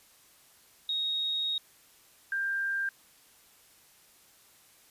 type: tone pair in turn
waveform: sine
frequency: 3755 / 1589.8 Hz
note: A#7 / G6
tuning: +12 / +24 cents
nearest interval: octave + minor third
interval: 1488 cents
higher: first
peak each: -28 dBFS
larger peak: neither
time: 0.89-1.58 / 2.32-2.89 s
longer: first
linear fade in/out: 2 ms
effects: white hiss -60 dBFS RMS until 4.9 s + resampled to 32000 Hz